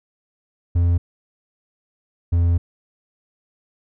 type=tone pair in turn; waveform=triangle; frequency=86.3 / 85.6 Hz; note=F2 / F2; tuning=-20 / -34 cents; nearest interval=unison; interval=14 cents; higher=first; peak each=-12 dBFS; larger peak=neither; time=0.75-0.98 / 2.32-2.58 s; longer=second; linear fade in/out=10 ms; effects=none